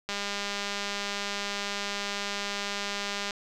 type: click train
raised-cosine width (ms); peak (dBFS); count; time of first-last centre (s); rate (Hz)
0.2; -15; 651; 0.09-3.308; 202
effects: none